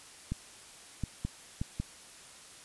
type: clicks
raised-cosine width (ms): 5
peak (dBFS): -20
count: 5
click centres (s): 0.32 / 1.037 / 1.25 / 1.615 / 1.8
effects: white hiss -52 dBFS RMS until 2.64 s + resampled to 24000 Hz